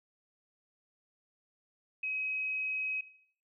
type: tone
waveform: sine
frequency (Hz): 2540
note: D#7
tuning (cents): +35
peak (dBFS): -32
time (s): 2.03-3.01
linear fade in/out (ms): 5
effects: noise-tail reverb RT60 0.7 s tail -18 dB re dry